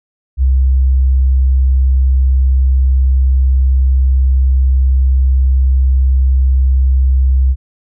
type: tone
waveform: sine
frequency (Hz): 65.41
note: C2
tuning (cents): 0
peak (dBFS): -7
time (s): 0.37-7.56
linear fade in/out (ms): 50
effects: none